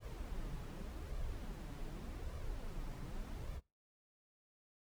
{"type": "noise with flanger", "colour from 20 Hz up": "brown", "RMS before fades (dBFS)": -44, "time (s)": [0, 3.61], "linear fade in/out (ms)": 50, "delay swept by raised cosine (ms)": [1.7, 7.1], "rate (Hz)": 0.85, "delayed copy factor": 0.5, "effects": ["noise-tail reverb RT60 0.3 s tail -24 dB re dry"]}